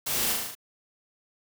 white noise with echo, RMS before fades -30 dBFS, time 0.06-0.33 s, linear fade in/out 10 ms, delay 37 ms, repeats 6, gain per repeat -2 dB, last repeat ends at 0.552 s, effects none

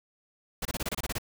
pink noise bursts, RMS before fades -32 dBFS, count 10, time 0.62-1.184 s, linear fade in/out 5 ms, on 33 ms, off 26 ms, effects none

